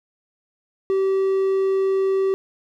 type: tone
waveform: triangle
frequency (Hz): 385.5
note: G4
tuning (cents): -29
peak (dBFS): -15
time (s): 0.9-2.34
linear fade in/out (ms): 0
effects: none